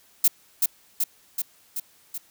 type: noise with echo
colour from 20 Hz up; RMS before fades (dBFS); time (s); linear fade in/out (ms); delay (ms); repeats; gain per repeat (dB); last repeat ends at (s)
violet; -17; 0.24-0.28; 5; 380; 5; -3; 2.18
effects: white hiss -58 dBFS RMS until 2.3 s